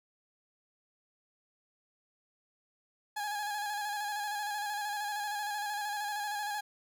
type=tone with vibrato; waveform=30% pulse; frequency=830.6 Hz; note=G#5; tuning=in tune; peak=-31 dBFS; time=3.16-6.61 s; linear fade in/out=10 ms; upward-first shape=square; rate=13 Hz; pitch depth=32 cents each way; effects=none